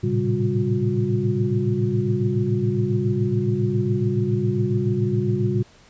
sine tone cluster, 109.8 / 117 / 135.8 / 197.1 / 360 Hz, A2 / A#2 / C#3 / G3 / F#4, -3 / +7 / -35 / +10 / -47 cents, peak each -25 dBFS, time 0.03-5.63 s, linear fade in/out 10 ms, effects pink hiss -52 dBFS RMS until 5.89 s + resampled to 16000 Hz

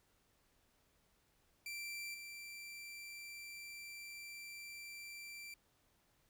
sawtooth tone with level steps, 2349 Hz, D7, in tune, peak -40 / -45 dBFS, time 1.66-5.54 s, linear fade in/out 2 ms, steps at 2.14 s, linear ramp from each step 5 ms, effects pink hiss -75 dBFS RMS until 6.29 s

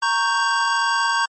square chord, G diminished, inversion first, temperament equal, 932.3 / 1108.7 / 1568 Hz, Bb5 / Db6 / G6, 0 / 0 / 0 cents, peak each -23 / -23 / -22 dBFS, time 0.02-1.26 s, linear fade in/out 10 ms, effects MP3 32 kbps

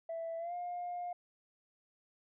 sine tone with pitch glide, 661 to 708.4 Hz, E5 to F5, +5 to +24 cents, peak -36 dBFS, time 0.09-1.13 s, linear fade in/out 5 ms, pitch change +119 cents, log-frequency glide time 0.38-0.54 s, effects tanh soft clip ceiling -34 dBFS

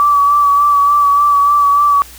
sine tone with vibrato, 1151 Hz, D6, 35 cents flat, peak -7 dBFS, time 0-2.02 s, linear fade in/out 0 ms, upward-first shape sine, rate 3.4 Hz, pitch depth 26 cents each way, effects added 60 Hz sine -39 dBFS peak until 2.18 s + white hiss -37 dBFS RMS until 2.18 s

